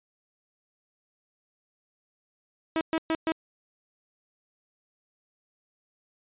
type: tone bursts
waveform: sawtooth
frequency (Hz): 322.3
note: E4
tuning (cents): -39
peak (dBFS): -20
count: 4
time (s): 2.76-3.32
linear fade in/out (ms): 0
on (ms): 50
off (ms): 120
effects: resampled to 8000 Hz